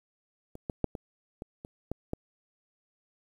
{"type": "clicks", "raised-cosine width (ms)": 2, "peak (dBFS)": [-30, -19, -12, -23, -25, -28, -19, -18], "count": 8, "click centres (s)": [0.554, 0.698, 0.843, 0.952, 1.421, 1.649, 1.916, 2.134], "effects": ["9-bit"]}